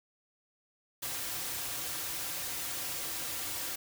white noise with comb filter, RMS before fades -37 dBFS, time 1.02-3.76 s, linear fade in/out 10 ms, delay 4.7 ms, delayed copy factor -0.6, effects none

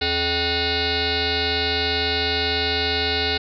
sine tone with frequency modulation, 2167 Hz, C#7, 40 cents flat, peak -19 dBFS, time 0.01-3.38 s, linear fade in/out 10 ms, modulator 348 Hz, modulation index 6.5, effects none

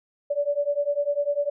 sine beating tone pair, 572 / 582 Hz, D5 / D5, -46 / -16 cents, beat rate 10 Hz, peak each -25 dBFS, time 0.3-1.5 s, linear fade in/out 10 ms, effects none

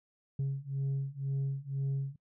sine beating tone pair, 136 / 138 Hz, C#3 / C#3, -33 / -7 cents, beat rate 2 Hz, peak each -33 / -32 dBFS, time 0.39-2.16 s, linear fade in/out 5 ms, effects noise-tail reverb RT60 0.1 s tail -25 dB re dry + tanh soft clip ceiling -28 dBFS

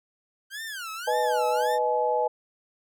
sawtooth tone with vibrato, 1529 Hz, G6, 44 cents flat, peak -30 dBFS, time 0.5-1.79 s, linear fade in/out 50 ms, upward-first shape sine, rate 1.8 Hz, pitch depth 290 cents each way
sine chord, G# minor, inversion first, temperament equal with one note detuned, 493.9 / 622.3 / 851.5 Hz, B4 / D#5 / G#5, 0 / 0 / +43 cents, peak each -26 / -28 / -25 dBFS, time 1.07-2.28 s, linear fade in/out 10 ms
effects none

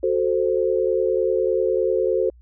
sine chord, F# diminished, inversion none, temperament equal, 370 / 440 / 523.3 Hz, F#4 / A4 / C5, 0 / 0 / 0 cents, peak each -22 dBFS, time 0.03-2.3 s, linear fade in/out 5 ms, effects added 60 Hz sine -46 dBFS peak until 2.41 s

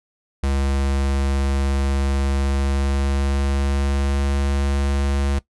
square tone with pitch glide, 68.6 to 69.52 Hz, C#2 to C#2, -17 to +6 cents, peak -19 dBFS, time 0.43-5.39 s, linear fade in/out 5 ms, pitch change +23 cents, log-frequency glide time 2.32-4.46 s, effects noise-tail reverb RT60 0.1 s tail -18 dB re dry + resampled to 24000 Hz

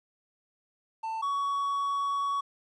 triangle tone pair in turn, 891 / 1122.6 Hz, A5 / C#6, +22 / +22 cents, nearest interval major third, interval 400 cents, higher second, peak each -29 / -25 dBFS, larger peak second, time 1.03-1.22 / 1.22-2.41 s, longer second, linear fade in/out 10 ms, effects resampled to 22050 Hz + 11-bit

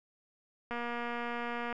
click train, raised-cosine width 0.5 ms, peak -23 dBFS, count 243, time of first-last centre 0.71-1.727 s, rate 238 Hz, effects none

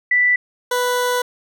sine / 20% pulse tone pair in turn, 1975.5 / 493.9 Hz, B6 / B4, 0 / 0 cents, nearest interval 2 octaves, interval 2400 cents, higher first, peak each -12 dBFS, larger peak neither, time 0.11-0.36 / 0.71-1.22 s, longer second, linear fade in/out 5 ms, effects none

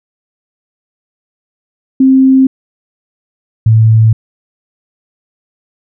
sine tone pair in turn, 264.3 / 111.12 Hz, C4 / A2, +18 / +18 cents, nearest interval octave + minor third, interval 1500 cents, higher first, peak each -3 dBFS, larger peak neither, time 2-2.47 / 3.66-4.13 s, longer neither, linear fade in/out 5 ms, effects none

